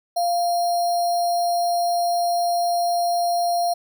sine tone with sample-and-hold, 696 Hz, F5, 6 cents flat, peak -18 dBFS, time 0.16-3.74 s, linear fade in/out 10 ms, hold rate 4900 Hz, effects none

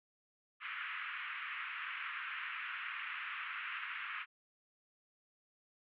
pink band-pass noise, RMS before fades -43 dBFS, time 0.6-4.26 s, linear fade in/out 50 ms, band 1200 to 2800 Hz, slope 48 dB/octave, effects none

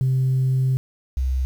sine tone pair in turn, 130.81 / 64.92 Hz, C3 / C2, 0 / -13 cents, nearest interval octave, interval 1213 cents, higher first, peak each -15 / -18 dBFS, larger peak first, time 0.01-0.77 / 1.17-1.45 s, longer first, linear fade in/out 0 ms, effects tanh soft clip ceiling -14 dBFS + 8-bit

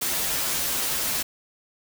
white noise with comb filter, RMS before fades -26 dBFS, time 0.01-1.23 s, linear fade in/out 10 ms, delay 9.8 ms, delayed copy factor -0.75, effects none

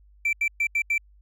triangle tone bursts at uneven times, 2338 Hz, D7, 8 cents flat, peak -18 dBFS, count 5, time 0.25-0.33 / 0.41-0.48 / 0.6-0.67 / 0.75-0.82 / 0.9-0.98 s, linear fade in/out 5 ms, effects tanh soft clip ceiling -15 dBFS + added 50 Hz sine -52 dBFS peak until 1.21 s

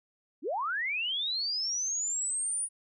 sine linear sweep, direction up, 233.1 to 9700 Hz, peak -29 dBFS, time 0.42-2.69 s, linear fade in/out 50 ms, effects none

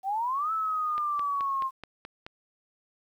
sine exponential two-way sweep, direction up then down, 747 to 1318.5 to 1054 Hz, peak -26 dBFS, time 0.03-1.71 s, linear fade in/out 50 ms, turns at 0.52 s
click train, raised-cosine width 0.3 ms, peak -24 dBFS, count 7, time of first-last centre 0.98-2.265 s, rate 4.67 Hz
effects 10-bit

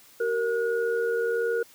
sine tone cluster, 383.2 / 464.4 / 1446 Hz, G4 / A#4 / F#6, -39 / -7 / -40 cents, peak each -33 / -24 / -32 dBFS, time 0.2-1.63 s, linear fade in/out 5 ms, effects white hiss -54 dBFS RMS until 1.74 s + high-pass 60 Hz 12 dB/octave

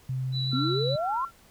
sine tone with pitch glide, 129.9 to 134.17 Hz, C3 to C3, -12 to +44 cents, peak -27 dBFS, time 0.09-0.96 s, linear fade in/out 5 ms, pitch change +56 cents, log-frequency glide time 0.3-0.82 s
sine tone with vibrato, 3951 Hz, B7, in tune, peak -30 dBFS, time 0.32-0.98 s, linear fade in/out 50 ms, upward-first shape sine, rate 6.8 Hz, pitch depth 9 cents each way
sine tone with tremolo, 1363 Hz, F6, 43 cents flat, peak -31 dBFS, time 0.51-1.32 s, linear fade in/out 50 ms, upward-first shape sine, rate 2 Hz, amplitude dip 90%
sine exponential sweep, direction up, 242.1 to 1108.7 Hz, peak -26 dBFS, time 0.53-1.25 s, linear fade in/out 2 ms
effects pink hiss -57 dBFS RMS until 1.5 s

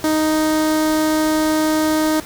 sawtooth tone with notch filter, 311.1 Hz, D#4, in tune, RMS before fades -17 dBFS, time 0.04-2.2 s, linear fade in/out 2 ms, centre 2600 Hz, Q 1.8, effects pink hiss -36 dBFS RMS until 2.25 s

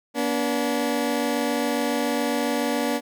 20% pulse tone pair together, 240.9 / 288.1 Hz, B3 / D4, -43 / -33 cents, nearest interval minor third, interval 310 cents, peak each -20 dBFS, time 0.14-3.01 s, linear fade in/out 50 ms, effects none

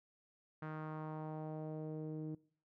sawtooth tone with low-pass filter sweep, 155.56 Hz, D#3, in tune, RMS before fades -44 dBFS, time 0.62-2.35 s, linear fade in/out 5 ms, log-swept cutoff 1500 to 350 Hz, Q 2.1, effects noise-tail reverb RT60 0.5 s tail -22 dB re dry

